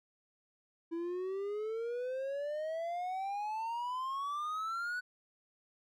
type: exponential sweep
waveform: triangle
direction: up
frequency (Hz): 329.6 to 1494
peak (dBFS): -33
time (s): 0.91-5.01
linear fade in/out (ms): 20
effects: none